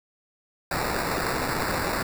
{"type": "noise with sample-and-hold", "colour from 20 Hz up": "white", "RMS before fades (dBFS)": -27, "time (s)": [0.71, 2.03], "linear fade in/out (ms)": 5, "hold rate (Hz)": 3150, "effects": []}